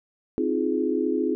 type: chord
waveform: sine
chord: F minor seventh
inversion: second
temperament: just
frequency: 261.9 / 314.3 / 349.2 / 419.1 Hz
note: C4 / Eb4 / F4 / Ab4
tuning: +2 / +18 / 0 / +16 cents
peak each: -27 dBFS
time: 0.38-1.35 s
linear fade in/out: 0 ms
effects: none